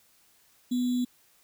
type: tone with sample-and-hold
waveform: sine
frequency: 247.4 Hz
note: B3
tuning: 3 cents sharp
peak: -24 dBFS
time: 0.71-1.05 s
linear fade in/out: 10 ms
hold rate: 3675 Hz
effects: white hiss -63 dBFS RMS until 1.43 s